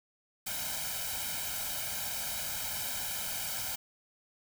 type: noise with comb filter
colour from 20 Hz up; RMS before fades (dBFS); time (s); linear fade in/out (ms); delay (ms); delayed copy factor
white; -36; 0.46-3.76; 10; 1.3; +0.95
effects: none